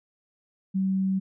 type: tone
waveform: sine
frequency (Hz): 191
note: G3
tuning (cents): -45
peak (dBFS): -22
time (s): 0.74-1.2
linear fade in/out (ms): 20
effects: none